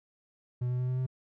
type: tone with pitch steps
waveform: triangle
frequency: 123.5 / 124.79 / 126.09 / 127.41 / 128.74 Hz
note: B2 / B2 / B2 / C3 / C3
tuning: 0 / +18 / +36 / -46 / -28 cents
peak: -26 dBFS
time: 0.61-1.065 s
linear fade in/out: 10 ms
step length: 91 ms
effects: none

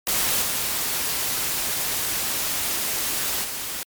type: noise with level steps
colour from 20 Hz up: white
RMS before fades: -22 / -25 / -30 dBFS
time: 0.07-3.83 s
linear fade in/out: 0 ms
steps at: 0.41 / 3.43 s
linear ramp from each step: 20 ms
effects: MP3 96 kbps

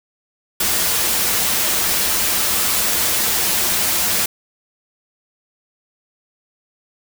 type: noise with comb filter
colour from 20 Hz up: white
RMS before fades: -18 dBFS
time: 0.6-4.26 s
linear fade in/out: 5 ms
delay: 7.3 ms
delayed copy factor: -0.5
effects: none

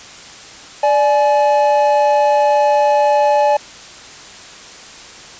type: tone pair together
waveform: triangle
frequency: 587.3 / 845.6 Hz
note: D5 / G#5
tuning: 0 / +31 cents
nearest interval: tritone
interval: 631 cents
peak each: -11 dBFS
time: 0.83-3.57 s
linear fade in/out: 5 ms
effects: white hiss -36 dBFS RMS until 5.39 s + resampled to 16000 Hz

